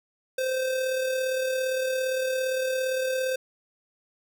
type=tone with amplitude modulation; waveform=square; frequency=519 Hz; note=C5; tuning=14 cents flat; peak=-24 dBFS; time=0.38-3.36 s; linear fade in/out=5 ms; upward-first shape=sine; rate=37.5 Hz; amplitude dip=35%; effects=none